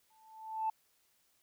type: tone with exponential growth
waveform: sine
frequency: 880 Hz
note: A5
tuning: in tune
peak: -28 dBFS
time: 0.1-0.7 s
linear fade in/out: 5 ms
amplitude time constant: 130 ms
effects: tanh soft clip ceiling -25 dBFS + white hiss -73 dBFS RMS until 1.42 s